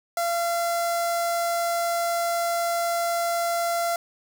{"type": "tone with notch filter", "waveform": "sawtooth", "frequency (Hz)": 684, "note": "F5", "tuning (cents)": -36, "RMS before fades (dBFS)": -25, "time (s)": [0.17, 3.96], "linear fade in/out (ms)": 2, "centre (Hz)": 2900, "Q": 1.1, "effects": ["8-bit"]}